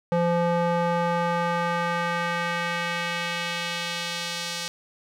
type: tone with band-pass filter sweep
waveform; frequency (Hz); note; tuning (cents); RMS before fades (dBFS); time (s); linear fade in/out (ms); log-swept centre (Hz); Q
square; 172; F3; -26; -26; 0.12-4.68; 0; 560 to 4900; 1.1
effects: none